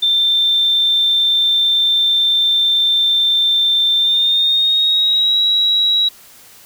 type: tone with pitch glide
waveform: sine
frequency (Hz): 3571 to 3872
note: A7 to B7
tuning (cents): +25 to -35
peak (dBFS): -11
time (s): 0.02-6.09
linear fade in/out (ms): 10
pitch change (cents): +140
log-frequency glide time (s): 3.97-5.39
effects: white hiss -43 dBFS RMS until 6.65 s